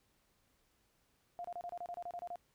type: tone bursts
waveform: sine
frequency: 701 Hz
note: F5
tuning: 6 cents sharp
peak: -40 dBFS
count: 12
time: 1.39-2.357 s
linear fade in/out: 0 ms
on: 54 ms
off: 29 ms
effects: pink hiss -75 dBFS RMS until 2.54 s